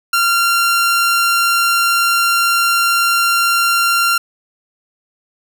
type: tone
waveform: sawtooth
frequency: 1381 Hz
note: F6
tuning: 20 cents flat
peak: -8 dBFS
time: 0.13-4.18 s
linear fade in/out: 5 ms
effects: none